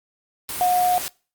sine tone in noise, 722 Hz, F#5, 43 cents flat, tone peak -16 dBFS, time 0.61-0.98 s, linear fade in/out 0 ms, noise white, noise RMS -29 dBFS, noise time 0.49-1.08 s, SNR +10 dB, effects noise-tail reverb RT60 0.4 s tail -25 dB re dry + Opus 32 kbps

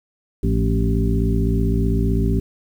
harmonic tone with a mistuned harmonic, 55.7 Hz, A1, 22 cents sharp, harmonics 1 / 2 / 3 / 4 / 5 / 7, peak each -19 / -22 / -24 / -25 / -26 / -27 dBFS, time 0.43-2.4 s, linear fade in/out 5 ms, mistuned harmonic 3, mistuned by +77 cents, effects 8-bit

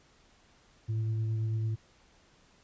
sine tone with frequency modulation, 110 Hz, A2, in tune, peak -28 dBFS, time 0.88-1.76 s, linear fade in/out 20 ms, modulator 229 Hz, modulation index 0.21, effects pink hiss -63 dBFS RMS until 2.63 s + resampled to 16000 Hz

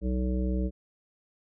harmonic tone, 62.8 Hz, B1, 30 cents sharp, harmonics 1 / 3 / 5 / 7 / 9, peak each -27 / -31 / -35 / -39 / -41 dBFS, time 0.01-0.71 s, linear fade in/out 50 ms, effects none

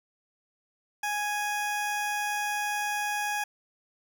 20% pulse tone, 830.6 Hz, G#5, in tune, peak -23 dBFS, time 1.03-3.44 s, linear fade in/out 5 ms, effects none

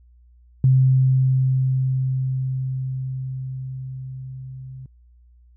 sine tone with level ramp, 130.81 Hz, C3, in tune, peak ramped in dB -11 to -34 dBFS, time 0.64-4.86 s, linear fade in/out 2 ms, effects added 60 Hz sine -49 dBFS peak until 5.56 s

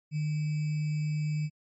sine tone with sample-and-hold, 151.5 Hz, D#3, 46 cents flat, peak -27 dBFS, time 0.11-1.5 s, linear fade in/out 50 ms, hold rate 2450 Hz, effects MP3 32 kbps

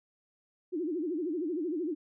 sine tone with vibrato, 329.6 Hz, E4, in tune, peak -30 dBFS, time 0.72-1.95 s, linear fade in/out 20 ms, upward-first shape sine, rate 13 Hz, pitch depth 200 cents each way, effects none

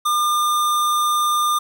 square tone, 1203 Hz, D6, 41 cents sharp, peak -17 dBFS, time 0.05-1.59 s, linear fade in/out 10 ms, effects 9-bit

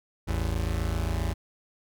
35% pulse tone pair together, 55 / 82.41 Hz, A1 / E2, 0 / 0 cents, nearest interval perfect fifth, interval 700 cents, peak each -27 dBFS, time 0.27-1.34 s, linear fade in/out 20 ms, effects none

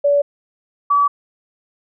sine tone pair in turn, 573 / 1146 Hz, D5 / D6, -43 / -43 cents, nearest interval octave, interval 1200 cents, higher second, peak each -11 dBFS, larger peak neither, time 0.04-0.22 / 0.9-1.08 s, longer neither, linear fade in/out 10 ms, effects none

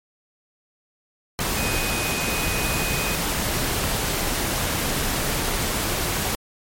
sine tone in noise, 2500 Hz, D#7, 8 cents sharp, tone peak -29 dBFS, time 1.57-3.15 s, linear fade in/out 0 ms, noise pink, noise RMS -24 dBFS, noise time 1.39-6.35 s, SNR -8 dB, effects MP3 64 kbps

